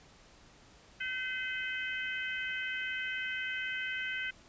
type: harmonic tone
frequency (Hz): 512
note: C5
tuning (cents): -38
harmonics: 3 / 4 / 5 / 6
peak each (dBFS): -37 / -39 / -41 / -43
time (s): 1-4.31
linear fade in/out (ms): 10
effects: pink hiss -59 dBFS RMS until 4.48 s + resampled to 16000 Hz